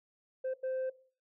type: tone bursts at uneven times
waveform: sine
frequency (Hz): 520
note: C5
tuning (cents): -11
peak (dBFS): -30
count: 2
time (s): 0.44-0.54 / 0.63-0.9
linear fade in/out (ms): 10
effects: noise-tail reverb RT60 0.4 s tail -18 dB re dry + tanh soft clip ceiling -31 dBFS